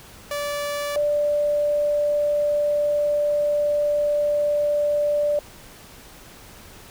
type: tone pair in turn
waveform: sawtooth / sine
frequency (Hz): 580 / 587.8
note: D5 / D5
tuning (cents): -22 / +1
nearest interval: unison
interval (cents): 23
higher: second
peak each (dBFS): -21 / -18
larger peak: second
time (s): 0.31-0.96 / 0.96-5.39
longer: second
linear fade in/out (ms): 2
effects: pink hiss -45 dBFS RMS until 6.9 s